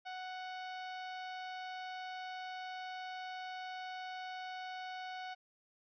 sawtooth tone, 741 Hz, F#5, 2 cents sharp, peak -38 dBFS, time 0.05-5.35 s, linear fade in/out 20 ms, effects resampled to 11025 Hz

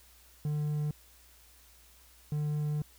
triangle tone bursts at uneven times, 149.5 Hz, D3, 31 cents sharp, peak -27 dBFS, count 2, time 0.45-0.91 / 2.32-2.82 s, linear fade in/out 2 ms, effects added 60 Hz sine -61 dBFS peak until 2.98 s + white hiss -60 dBFS RMS until 2.98 s

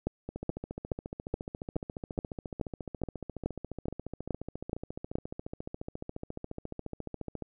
two click trains, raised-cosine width 2 ms, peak -16 / -24 dBFS, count 13 / 103, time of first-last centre 0.07-5.155 / 0.29-7.423 s, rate 2.36 / 14.3 Hz, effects none

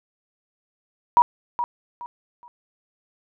sine tone with echo, 960 Hz, B5, 49 cents flat, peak -10 dBFS, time 1.17-1.22 s, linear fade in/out 0 ms, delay 420 ms, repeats 3, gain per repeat -11 dB, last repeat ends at 2.48 s, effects none

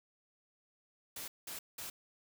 white noise bursts, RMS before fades -44 dBFS, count 3, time 1.16-1.9 s, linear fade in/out 5 ms, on 120 ms, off 190 ms, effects none

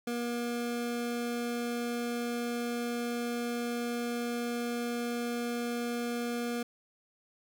25% pulse tone, 238.5 Hz, A#3, 40 cents sharp, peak -28 dBFS, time 0.07-6.63 s, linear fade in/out 5 ms, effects none

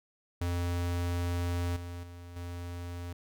square tone with level steps, 87.31 Hz, F2, in tune, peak -30 / -39 / -45 / -38 dBFS, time 0.41-3.13 s, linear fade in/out 5 ms, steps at 1.76 / 2.03 / 2.36 s, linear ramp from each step 5 ms, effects none

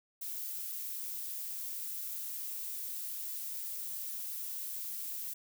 violet noise, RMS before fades -40 dBFS, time 0.21-5.34 s, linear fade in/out 10 ms, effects none

